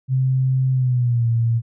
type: tone with pitch glide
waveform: sine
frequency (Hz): 130.81 to 115.87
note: C3 to A#2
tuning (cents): 0 to -10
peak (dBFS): -15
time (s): 0.08-1.62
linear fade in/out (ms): 50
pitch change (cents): -210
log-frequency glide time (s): 0.72-1.28
effects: none